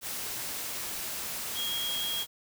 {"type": "tone in noise", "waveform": "sine", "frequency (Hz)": 3271, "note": "G#7", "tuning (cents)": -27, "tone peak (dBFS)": -31, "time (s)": [1.54, 2.26], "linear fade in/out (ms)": 50, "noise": "white", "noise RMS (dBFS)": -36, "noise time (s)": [0.01, 2.27], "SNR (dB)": 2, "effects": []}